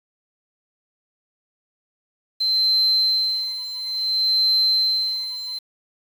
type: tone with tremolo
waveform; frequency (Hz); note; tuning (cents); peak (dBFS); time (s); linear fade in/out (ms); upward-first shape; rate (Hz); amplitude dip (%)
sine; 4100; C8; -36; -14; 2.4-5.59; 10; sine; 0.58; 80
effects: tanh soft clip ceiling -10 dBFS + 7-bit